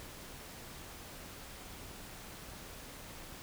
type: silence
effects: pink hiss -49 dBFS RMS until 3.42 s